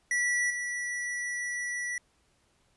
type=tone with level steps; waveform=square; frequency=1951 Hz; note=B6; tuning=22 cents flat; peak=-26 / -32 dBFS; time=0.11-1.98 s; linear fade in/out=2 ms; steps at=0.5 s; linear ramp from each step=5 ms; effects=pink hiss -69 dBFS RMS until 2.76 s + resampled to 24000 Hz